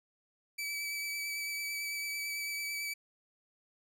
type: tone with vibrato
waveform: sawtooth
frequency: 2300 Hz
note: D7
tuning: 37 cents flat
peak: -32 dBFS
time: 0.58-2.94 s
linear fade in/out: 10 ms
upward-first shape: sine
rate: 9 Hz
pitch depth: 15 cents each way
effects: none